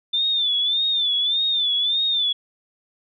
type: tone with vibrato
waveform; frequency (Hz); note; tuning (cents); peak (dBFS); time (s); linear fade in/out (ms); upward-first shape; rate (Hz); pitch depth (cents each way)
sine; 3543; A7; +11; -18; 0.13-2.33; 10; sine; 1.7; 91
effects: none